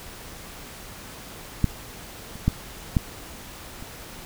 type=clicks; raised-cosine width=5 ms; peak=-6 / -26 / -6 / -6 / -25 dBFS; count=5; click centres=1.643 / 2.356 / 2.48 / 2.968 / 3.825 s; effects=pink hiss -41 dBFS RMS until 4.25 s